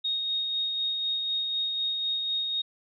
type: tone with tremolo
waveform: sine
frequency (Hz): 3729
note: A#7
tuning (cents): 0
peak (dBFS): -25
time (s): 0.04-2.62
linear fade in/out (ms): 10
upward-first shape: sine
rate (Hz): 4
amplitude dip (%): 30
effects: none